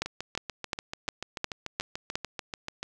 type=two click trains; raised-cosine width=0.2 ms; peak=-11 / -17 dBFS; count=7 / 20; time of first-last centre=0.02-2.155 / 0.06-2.83 s; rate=2.81 / 6.86 Hz; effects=none